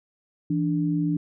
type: tone pair together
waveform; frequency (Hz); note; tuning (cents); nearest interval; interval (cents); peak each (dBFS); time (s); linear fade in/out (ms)
sine; 165.4 / 293.5; E3 / D4; +6 / -1; minor seventh; 993; -24; 0.5-1.17; 5
effects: none